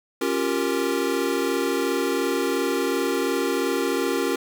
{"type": "chord", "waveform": "square", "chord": "G half-diminished seventh", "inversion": "second", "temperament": "equal with one note detuned", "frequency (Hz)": [274.8, 349.2, 392, 466.2], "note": ["Db4", "F4", "G4", "Bb4"], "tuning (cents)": [-15, 0, 0, 0], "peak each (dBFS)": -28, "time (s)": [0.21, 4.36], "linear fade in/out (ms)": 5, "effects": ["8-bit"]}